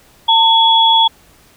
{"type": "tone pair together", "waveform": "sine", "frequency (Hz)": [902, 3368], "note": ["A5", "G#7"], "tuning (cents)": [43, 24], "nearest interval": "octave + major seventh", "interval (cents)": 2281, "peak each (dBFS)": -10, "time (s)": [0.28, 1.08], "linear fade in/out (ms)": 10, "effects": ["pink hiss -48 dBFS RMS until 1.56 s"]}